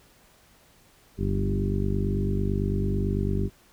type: harmonic tone with a mistuned harmonic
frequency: 49 Hz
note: G1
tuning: in tune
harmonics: 1 / 2 / 3 / 4 / 5 / 6 / 7 / 8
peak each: -28 / -28 / -33 / -30 / -36 / -37 / -37 / -33 dBFS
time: 1.17-3.5 s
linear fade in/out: 50 ms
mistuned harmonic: 3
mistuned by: +17 cents
effects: pink hiss -58 dBFS RMS until 3.72 s